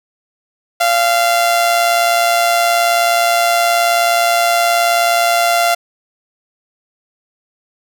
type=tone with amplitude modulation; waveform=sawtooth; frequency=690 Hz; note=F5; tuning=21 cents flat; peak=-5 dBFS; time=0.8-5.75 s; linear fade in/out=10 ms; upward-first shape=sine; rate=119 Hz; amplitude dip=45%; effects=none